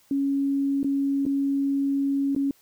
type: tone with dropouts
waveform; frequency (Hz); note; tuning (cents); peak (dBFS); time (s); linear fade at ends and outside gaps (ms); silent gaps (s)
sine; 277.2; C#4; 0; -21; 0.11-2.51; 2; 0.831-0.844 / 1.254-1.263 / 2.35-2.362
effects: white hiss -60 dBFS RMS until 2.61 s